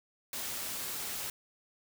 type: noise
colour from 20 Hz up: white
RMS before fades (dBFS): -38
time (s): 0.33-1.3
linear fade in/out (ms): 2
effects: none